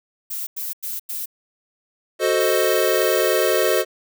violet noise bursts, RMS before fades -28 dBFS, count 4, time 0.3-1.259 s, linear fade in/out 10 ms, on 170 ms, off 93 ms
square chord, F# diminished seventh, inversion none, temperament equal, 370 / 440 / 523.3 / 622.3 Hz, F#4 / A4 / C5 / Eb5, 0 / 0 / 0 / 0 cents, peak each -23 dBFS, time 2.19-3.85 s, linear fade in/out 50 ms
violet noise, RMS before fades -29 dBFS, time 2.4-3.82 s, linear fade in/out 10 ms
effects none

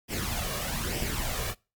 pink noise with flanger, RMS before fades -31 dBFS, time 0.08-1.55 s, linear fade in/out 50 ms, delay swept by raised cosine 0.36 to 1.76 ms, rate 1.1 Hz, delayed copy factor +0.6, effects noise-tail reverb RT60 0.3 s tail -25 dB re dry + MP3 96 kbps

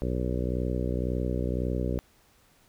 harmonic tone, 61.9 Hz, B1, 5 cents sharp, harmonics 1 / 2 / 3 / 4 / 5 / 6 / 7 / 8 / 9, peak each -30 / -33 / -35 / -36 / -37 / -38 / -38 / -39 / -40 dBFS, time 0.02-1.99 s, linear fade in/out 0 ms, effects pink hiss -62 dBFS RMS until 2.68 s

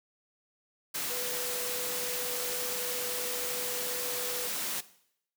sine tone in noise, 493.9 Hz, B4, in tune, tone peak -38 dBFS, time 1.1-4.48 s, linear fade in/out 10 ms, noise white, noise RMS -34 dBFS, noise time 0.94-4.81 s, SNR -7 dB, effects noise-tail reverb RT60 0.7 s tail -17 dB re dry + high-pass 150 Hz 12 dB/octave

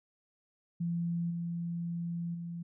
sine tone with level steps, 170.4 Hz, F3, 42 cents flat, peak -30 / -33 / -37 dBFS, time 0.8-2.63 s, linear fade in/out 10 ms, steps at 1.3 / 2.34 s, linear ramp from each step 10 ms, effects none

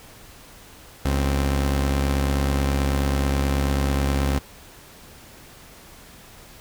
sawtooth tone pair together, 69.29 / 261.6 Hz, C#2 / C4, 0 / 0 cents, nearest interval octave + major seventh, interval 2300 cents, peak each -16 / -25 dBFS, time 1.05-4.39 s, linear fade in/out 5 ms, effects pink hiss -46 dBFS RMS until 6.6 s

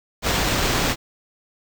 pink noise with sample-and-hold, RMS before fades -21 dBFS, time 0.22-0.96 s, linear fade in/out 50 ms, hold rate 11025 Hz, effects none

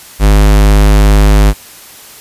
square tone, 51.2 Hz, G#1, 24 cents flat, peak -4 dBFS, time 0.19-1.54 s, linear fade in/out 50 ms, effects white hiss -34 dBFS RMS until 2.2 s + resampled to 32000 Hz

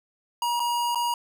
square tone with dropouts, 954 Hz, A#5, 40 cents sharp, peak -24 dBFS, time 0.42-1.14 s, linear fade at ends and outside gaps 2 ms, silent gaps 0.596-0.601 / 0.948-0.956 s, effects none

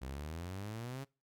sawtooth exponential sweep, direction up, 62.8 to 140 Hz, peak -37 dBFS, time 0.01-1.05 s, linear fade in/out 20 ms, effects noise-tail reverb RT60 0.3 s tail -25 dB re dry + Opus 48 kbps

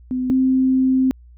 sine tone pair in turn, 254.6 / 260.9 Hz, C4 / C4, -47 / -5 cents, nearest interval unison, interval 42 cents, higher second, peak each -19 / -13 dBFS, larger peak second, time 0.11-0.3 / 0.3-1.11 s, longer second, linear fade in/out 0 ms, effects added 60 Hz sine -42 dBFS peak until 1.37 s

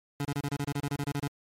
25% pulse tone bursts, 142.5 Hz, C#3, 48 cents sharp, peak -25 dBFS, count 14, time 0.2-1.277 s, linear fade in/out 2 ms, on 50 ms, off 29 ms, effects MP3 64 kbps

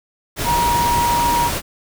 sine tone in noise, 950 Hz, A#5, 33 cents sharp, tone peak -15 dBFS, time 0.44-1.51 s, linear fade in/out 50 ms, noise pink, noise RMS -22 dBFS, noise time 0.36-1.62 s, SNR +4 dB, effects none

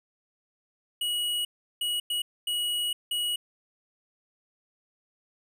square tone bursts at uneven times, 2912 Hz, F#7, 28 cents flat, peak -27 dBFS, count 5, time 1.01-1.45 / 1.81-2 / 2.1-2.22 / 2.47-2.93 / 3.11-3.36 s, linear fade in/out 5 ms, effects none

